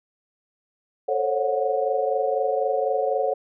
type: tone cluster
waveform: sine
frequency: 441.2 / 535 / 559 / 731 Hz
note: A4 / C5 / C#5 / F#5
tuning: +5 / +38 / +14 / -21 cents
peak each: -26 dBFS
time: 1.08-3.34 s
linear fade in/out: 10 ms
effects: none